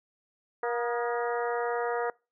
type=harmonic tone with a mistuned harmonic; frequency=237.8 Hz; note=A#3; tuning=35 cents sharp; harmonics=2 / 3 / 4 / 5 / 6 / 7 / 8; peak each=-30 / -34 / -36 / -38 / -40 / -41 / -42 dBFS; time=0.63-2.1 s; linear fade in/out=2 ms; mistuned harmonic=5; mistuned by=+65 cents; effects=noise-tail reverb RT60 0.3 s tail -26 dB re dry